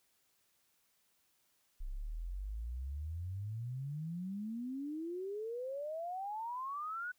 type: exponential sweep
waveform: sine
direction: up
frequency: 31 to 1500 Hz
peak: -38 dBFS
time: 1.8-7.12 s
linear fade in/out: 10 ms
effects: white hiss -75 dBFS RMS until 7.18 s